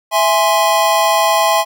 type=chord; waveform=square; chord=E augmented; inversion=none; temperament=equal; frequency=659.3 / 830.6 / 1046.5 Hz; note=E5 / G#5 / B#5; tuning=0 / 0 / 0 cents; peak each=-16 dBFS; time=0.11-1.65 s; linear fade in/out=50 ms; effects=none